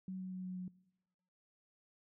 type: tone with pitch steps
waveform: sine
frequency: 187.3 / 186.11 / 184.93 / 183.76 / 182.6 Hz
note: F#3 / F#3 / F#3 / F#3 / F#3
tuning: +21 / +10 / -1 / -12 / -23 cents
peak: -40 dBFS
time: 0.08-0.68 s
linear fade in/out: 2 ms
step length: 120 ms
effects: noise-tail reverb RT60 1.0 s tail -22 dB re dry